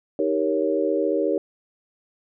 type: chord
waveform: sine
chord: Eb dominant seventh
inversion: none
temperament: equal with one note detuned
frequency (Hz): 313.3 / 392 / 466.2 / 554.4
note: Eb4 / G4 / Bb4 / Db5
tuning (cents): +12 / 0 / 0 / 0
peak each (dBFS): -25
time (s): 0.19-1.38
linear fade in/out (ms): 2
effects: none